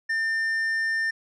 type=tone with tanh clipping; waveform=sine; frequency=1800 Hz; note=A6; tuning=39 cents sharp; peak=-24 dBFS; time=0.09-1.11 s; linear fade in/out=10 ms; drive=6 dB; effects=none